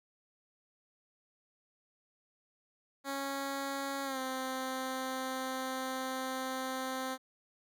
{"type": "tone with pitch glide", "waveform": "10% pulse", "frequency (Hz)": [275.5, 260.9], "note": ["C#4", "C4"], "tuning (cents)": [-11, -5], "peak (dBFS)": -27, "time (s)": [3.04, 7.18], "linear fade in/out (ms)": 50, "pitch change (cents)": -94, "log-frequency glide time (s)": [4.04, 4.19], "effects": []}